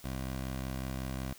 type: tone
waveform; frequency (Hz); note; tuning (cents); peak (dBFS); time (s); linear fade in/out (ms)
15% pulse; 65.41; C2; 0; -29; 0.04-1.33; 5
effects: white hiss -55 dBFS RMS until 1.38 s